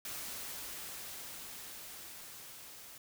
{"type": "noise with level ramp", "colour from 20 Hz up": "white", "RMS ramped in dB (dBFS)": [-42, -52], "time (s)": [0.05, 2.98], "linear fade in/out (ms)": 2, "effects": []}